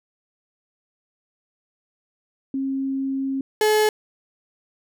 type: tone pair in turn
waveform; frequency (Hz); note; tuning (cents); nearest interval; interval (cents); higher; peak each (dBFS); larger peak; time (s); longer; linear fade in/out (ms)
sine / 35% pulse; 269.5 / 427.8; C#4 / A4; -49 / -49; minor sixth; 800; second; -22 / -14; second; 2.54-3.41 / 3.61-3.89; first; 2
effects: none